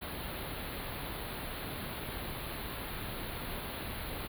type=band-stop noise; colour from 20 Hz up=pink; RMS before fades=-40 dBFS; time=0.01-4.28 s; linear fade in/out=20 ms; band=4400 to 10000 Hz; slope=96 dB/octave; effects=none